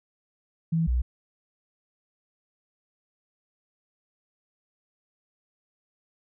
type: tone pair in turn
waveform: sine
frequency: 163.9 / 61.39 Hz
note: E3 / B1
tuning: -10 / -10 cents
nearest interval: octave + perfect fourth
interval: 1700 cents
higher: first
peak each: -21 dBFS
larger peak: neither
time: 0.72-0.87 / 0.87-1.02 s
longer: neither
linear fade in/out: 10 ms
effects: none